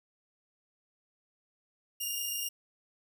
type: tone pair together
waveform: 10% pulse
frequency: 2800 / 2828 Hz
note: F7 / F7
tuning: +4 / +21 cents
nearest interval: unison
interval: 17 cents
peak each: -31 / -25 dBFS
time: 2-2.49 s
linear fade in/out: 10 ms
effects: none